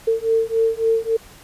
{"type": "beating tone pair", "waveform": "sine", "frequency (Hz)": [449.3, 452.9], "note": ["A4", "A#4"], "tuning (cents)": [36, -50], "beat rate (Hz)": 3.6, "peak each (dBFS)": -19, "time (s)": [0.07, 1.17], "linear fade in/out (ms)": 10, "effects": ["pink hiss -45 dBFS RMS until 1.43 s", "resampled to 32000 Hz"]}